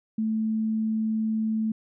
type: tone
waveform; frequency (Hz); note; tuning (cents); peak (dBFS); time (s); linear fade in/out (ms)
sine; 219.6; A3; -3; -23; 0.18-1.72; 5
effects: none